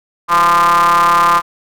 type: ring-modulated tone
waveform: square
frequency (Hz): 87.5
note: F2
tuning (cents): +4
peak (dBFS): -6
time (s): 0.28-1.42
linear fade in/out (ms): 50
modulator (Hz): 1120
effects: none